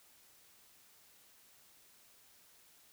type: silence
effects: white hiss -64 dBFS RMS until 2.92 s